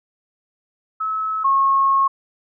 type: tone pair in turn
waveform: sine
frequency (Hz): 1295 / 1089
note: E6 / C#6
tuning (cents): -31 / -31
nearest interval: minor third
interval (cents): 300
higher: first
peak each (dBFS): -20 / -13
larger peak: second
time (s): 1-1.44 / 1.44-2.08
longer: second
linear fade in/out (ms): 10
effects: none